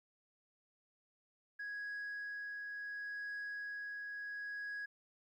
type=tone with tremolo; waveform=sine; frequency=1661.2 Hz; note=G#6; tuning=in tune; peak=-38 dBFS; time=1.59-4.86 s; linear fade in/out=10 ms; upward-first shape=triangle; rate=0.71 Hz; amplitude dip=30%; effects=tanh soft clip ceiling -39 dBFS + 13-bit